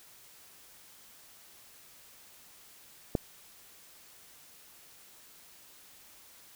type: click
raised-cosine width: 2 ms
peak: -13 dBFS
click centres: 3.152 s
effects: white hiss -56 dBFS RMS until 6.55 s